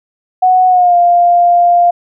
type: tone with pitch glide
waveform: sine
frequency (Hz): 739 to 699.1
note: F#5 to F5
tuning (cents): -2 to +2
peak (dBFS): -5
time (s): 0.42-1.91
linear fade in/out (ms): 10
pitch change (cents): -96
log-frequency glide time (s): 0.68-0.96
effects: none